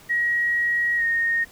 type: tone with pitch glide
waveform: sine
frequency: 1900 to 1852.3 Hz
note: A#6 to A#6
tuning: +33 to -12 cents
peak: -19 dBFS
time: 0.09-1.45 s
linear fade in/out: 20 ms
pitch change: -45 cents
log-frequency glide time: 0.97-1.03 s
effects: pink hiss -49 dBFS RMS until 1.51 s